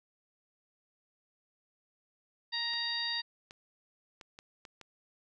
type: harmonic tone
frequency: 937 Hz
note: A#5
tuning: 9 cents sharp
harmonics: 1 / 2 / 3 / 4 / 5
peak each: -45 / -38 / -45 / -36 / -36 dBFS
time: 2.52-3.22 s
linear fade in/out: 20 ms
type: clicks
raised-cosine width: 0.2 ms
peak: -31 dBFS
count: 6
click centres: 2.736 / 3.509 / 4.212 / 4.389 / 4.652 / 4.813 s
effects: none